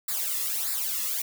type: noise with flanger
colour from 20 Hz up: blue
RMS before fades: -29 dBFS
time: 0.08-1.22 s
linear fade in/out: 5 ms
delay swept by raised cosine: 0.32 to 1.32 ms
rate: 1.6 Hz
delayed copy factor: -1
effects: none